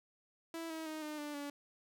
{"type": "tone with pitch steps", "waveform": "sawtooth", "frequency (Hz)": [329.6, 320.6, 311.8, 303.3, 295, 286.9], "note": ["E4", "E4", "D#4", "D#4", "D4", "D4"], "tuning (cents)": [0, -48, 4, -44, 8, -40], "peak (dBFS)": -37, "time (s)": [0.54, 1.5], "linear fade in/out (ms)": 2, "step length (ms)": 160, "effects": []}